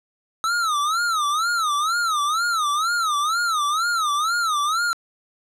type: tone with vibrato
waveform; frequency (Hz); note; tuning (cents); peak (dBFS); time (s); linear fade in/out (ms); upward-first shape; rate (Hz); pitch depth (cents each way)
square; 1284; E6; -46; -20; 0.44-4.93; 0; sine; 2.1; 180
effects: low-pass 10000 Hz 12 dB/octave